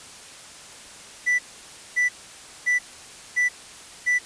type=tone bursts; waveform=triangle; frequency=1975 Hz; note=B6; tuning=in tune; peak=-16 dBFS; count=5; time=1.26-4.19 s; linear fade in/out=20 ms; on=130 ms; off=570 ms; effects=white hiss -43 dBFS RMS until 4.25 s + resampled to 22050 Hz